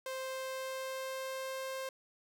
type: tone with pitch glide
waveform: sawtooth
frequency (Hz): 524 to 528.6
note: C5 to C5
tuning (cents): +2 to +18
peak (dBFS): -34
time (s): 0.06-1.89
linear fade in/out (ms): 2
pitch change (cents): +16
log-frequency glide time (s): 0.2-1.74
effects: none